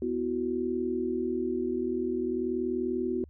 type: chord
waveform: sine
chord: B suspended fourth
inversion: none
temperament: equal with one note detuned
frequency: 247.9 / 329.6 / 370 Hz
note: B3 / E4 / F#4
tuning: +7 / 0 / 0 cents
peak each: -32 / -34 / -30 dBFS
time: 0.02-3.24 s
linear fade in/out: 2 ms
effects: added 74 Hz sine -49 dBFS peak until 3.29 s